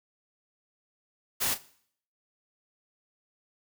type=noise with echo; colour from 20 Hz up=white; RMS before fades=-28 dBFS; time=1.4-1.55 s; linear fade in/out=20 ms; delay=35 ms; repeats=1; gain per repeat=-13 dB; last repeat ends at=1.585 s; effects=noise-tail reverb RT60 0.6 s tail -18 dB re dry